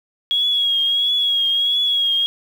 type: tone with vibrato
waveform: sine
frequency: 3313 Hz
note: G#7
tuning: 5 cents flat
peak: -15 dBFS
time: 0.31-2.26 s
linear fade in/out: 0 ms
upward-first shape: triangle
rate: 1.5 Hz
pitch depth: 48 cents each way
effects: 7-bit